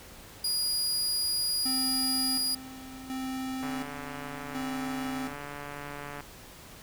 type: tone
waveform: sawtooth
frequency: 4880 Hz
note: D#8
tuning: 34 cents flat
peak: -24 dBFS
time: 0.44-2.55 s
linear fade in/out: 5 ms
type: tone with tremolo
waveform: square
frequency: 261.6 Hz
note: C4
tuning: in tune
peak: -33 dBFS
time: 1.65-5.34 s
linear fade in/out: 10 ms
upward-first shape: square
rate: 0.69 Hz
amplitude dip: 70%
type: click train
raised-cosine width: 0.5 ms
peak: -25 dBFS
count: 372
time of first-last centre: 3.63-6.206 s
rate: 144 Hz
effects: pink hiss -49 dBFS RMS until 6.82 s